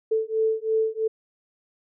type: beating tone pair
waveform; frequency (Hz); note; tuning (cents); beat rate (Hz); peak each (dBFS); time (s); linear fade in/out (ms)
sine; 440 / 443; A4 / A4; 0 / +12; 3; -24 / -24; 0.11-1.08; 10
effects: none